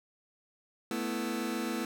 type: chord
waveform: sawtooth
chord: A suspended second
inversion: none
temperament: just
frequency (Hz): 220 / 247.5 / 330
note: A3 / B3 / E4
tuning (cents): 0 / +4 / +2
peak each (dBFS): -32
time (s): 0.91-1.85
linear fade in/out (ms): 2
effects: none